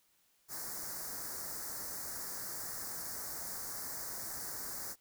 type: band-stop noise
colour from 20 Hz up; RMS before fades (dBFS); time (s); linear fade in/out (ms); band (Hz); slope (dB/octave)
white; -42; 0.48-4.96; 50; 1900 to 4700; 48
effects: white hiss -72 dBFS RMS until 5 s